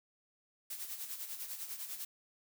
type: noise with tremolo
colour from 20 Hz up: blue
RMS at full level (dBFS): -41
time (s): 0.7-2.05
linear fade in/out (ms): 5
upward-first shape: sine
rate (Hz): 10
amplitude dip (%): 60
effects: none